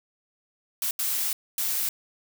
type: noise bursts at uneven times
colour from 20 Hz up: blue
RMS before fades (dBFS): -27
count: 3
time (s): 0.82-0.91 / 0.99-1.33 / 1.58-1.89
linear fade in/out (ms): 2
effects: none